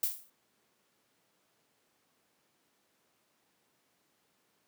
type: noise with exponential decay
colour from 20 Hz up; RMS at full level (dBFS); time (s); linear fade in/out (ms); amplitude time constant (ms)
violet; -27; 0.03-0.3; 2; 57
effects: pink hiss -73 dBFS RMS until 4.67 s + high-pass 200 Hz 12 dB/octave